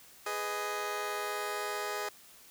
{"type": "chord", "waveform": "15% pulse", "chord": "G# minor", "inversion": "none", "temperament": "just", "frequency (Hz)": [415.3, 498.4, 623], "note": ["G#4", "B4", "D#5"], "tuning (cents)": [0, 16, 2], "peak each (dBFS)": [-30, -35, -33], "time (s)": [0.26, 2.09], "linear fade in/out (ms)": 5, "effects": ["white hiss -56 dBFS RMS until 2.5 s"]}